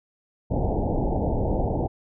pink low-pass noise, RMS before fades -24 dBFS, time 0.5-1.88 s, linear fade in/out 20 ms, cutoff 870 Hz, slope 96 dB/octave, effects none

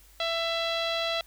sawtooth tone with low-pass filter, 666 Hz, E5, 18 cents sharp, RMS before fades -29 dBFS, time 0.2-1.21 s, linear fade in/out 2 ms, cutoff 3700 Hz, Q 5.1, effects added 50 Hz sine -55 dBFS peak until 1.26 s + white hiss -58 dBFS RMS until 1.26 s

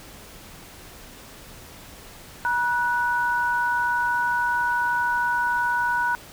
sine tone pair together, 959.4 / 1480 Hz, A#5 / F#6, +50 / 0 cents, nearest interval minor sixth, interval 750 cents, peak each -23 dBFS, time 2.45-6.15 s, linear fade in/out 0 ms, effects pink hiss -44 dBFS RMS until 6.32 s

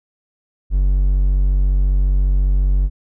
triangle tone, 47.3 Hz, F#1, 39 cents sharp, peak -10 dBFS, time 0.7-2.9 s, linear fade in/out 50 ms, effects none

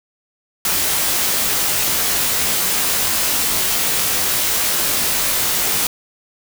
white noise with comb filter, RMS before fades -18 dBFS, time 0.65-5.87 s, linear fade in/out 2 ms, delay 19 ms, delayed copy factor -0.65, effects none

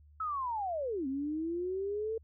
sine linear two-way sweep, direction down then up, 1314 to 261.6 to 452.4 Hz, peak -32 dBFS, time 0.2-2.18 s, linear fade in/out 5 ms, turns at 1.07 s, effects added 74 Hz sine -56 dBFS peak until 2.23 s

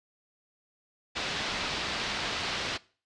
white low-pass noise, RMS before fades -33 dBFS, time 1.15-2.78 s, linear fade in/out 20 ms, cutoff 4500 Hz, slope 24 dB/octave, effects noise-tail reverb RT60 0.4 s tail -21 dB re dry + resampled to 22050 Hz

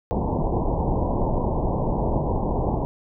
pink low-pass noise, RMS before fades -23 dBFS, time 0.11-2.85 s, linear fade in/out 0 ms, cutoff 1000 Hz, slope 96 dB/octave, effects none

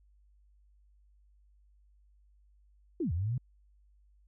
sine linear two-way sweep, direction down then up, 378.9 to 76.5 to 131.1 Hz, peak -29 dBFS, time 3-3.38 s, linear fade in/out 5 ms, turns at 3.12 s, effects added 50 Hz sine -61 dBFS peak until 4.27 s

